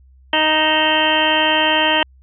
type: harmonic tone with a mistuned harmonic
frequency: 311.1 Hz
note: D#4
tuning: in tune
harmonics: 1 / 2 / 3 / 4 / 5 / 6 / 7 / 8 / 9 / 10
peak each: -24 / -21 / -19 / -29 / -25 / -21 / -30 / -25 / -22 / -19 dBFS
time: 0.33-2.03 s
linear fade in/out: 2 ms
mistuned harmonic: 8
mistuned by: +80 cents
effects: added 65 Hz sine -45 dBFS peak until 2.22 s